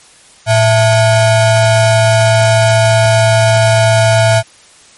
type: ring-modulated tone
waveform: square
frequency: 387.5 Hz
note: G4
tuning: 20 cents flat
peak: -4 dBFS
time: 0.46-4.43 s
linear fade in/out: 50 ms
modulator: 275 Hz
effects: white hiss -42 dBFS RMS until 4.97 s + MP3 48 kbps